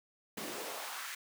pink noise with high-pass filter sweep, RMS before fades -42 dBFS, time 0.37-1.15 s, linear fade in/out 5 ms, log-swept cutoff 220 to 1800 Hz, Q 1.7, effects none

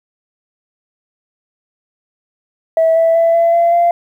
sine tone with pitch steps, 651 / 658.6 / 666.2 / 674 / 681.8 / 689.7 Hz, E5 / E5 / E5 / E5 / F5 / F5, -22 / -2 / +18 / +38 / -42 / -22 cents, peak -7 dBFS, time 2.77-3.91 s, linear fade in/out 2 ms, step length 190 ms, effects tanh soft clip ceiling -5 dBFS + 8-bit

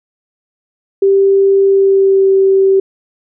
sine tone with pitch glide, 392 to 386.6 Hz, G4 to G4, 0 to -24 cents, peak -6 dBFS, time 1.02-2.8 s, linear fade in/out 5 ms, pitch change -24 cents, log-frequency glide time 1.66-2.31 s, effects none

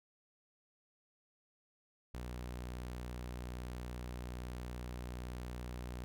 sawtooth tone, 61.2 Hz, B1, 15 cents flat, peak -38 dBFS, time 2.14-6.04 s, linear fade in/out 0 ms, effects none

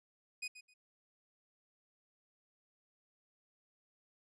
sawtooth tone with echo, 2491 Hz, D#7, 1 cent sharp, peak -35 dBFS, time 0.42-0.48 s, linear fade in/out 10 ms, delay 130 ms, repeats 2, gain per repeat -13 dB, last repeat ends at 0.74 s, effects resampled to 22050 Hz

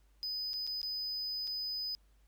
triangle tone with dropouts, 5000 Hz, D#8, 8 cents sharp, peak -34 dBFS, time 0.23-1.95 s, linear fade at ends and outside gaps 0 ms, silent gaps 0.533-0.539 / 0.667-0.674 / 0.816-0.83 / 1.471-1.475 s, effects added 50 Hz sine -63 dBFS peak until 2.27 s + pink hiss -75 dBFS RMS until 2.27 s

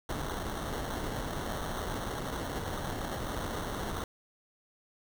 pink noise with sample-and-hold, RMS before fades -36 dBFS, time 0.09-4.04 s, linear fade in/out 2 ms, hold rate 2450 Hz, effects none

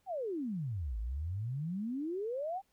sine exponential two-way sweep, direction down then up, 805 to 51.91 to 805 Hz, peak -34 dBFS, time 0.06-2.62 s, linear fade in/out 50 ms, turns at 0.98 s, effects pink hiss -75 dBFS RMS until 2.72 s

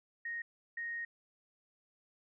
sine tone bursts at uneven times, 1864.7 Hz, A#6, in tune, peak -37 dBFS, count 2, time 0.25-0.42 / 0.77-1.05 s, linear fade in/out 5 ms, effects none

